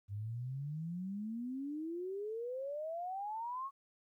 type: exponential sweep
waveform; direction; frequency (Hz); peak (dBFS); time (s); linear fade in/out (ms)
sine; up; 98 to 1117; -38; 0.08-3.71; 50
effects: 13-bit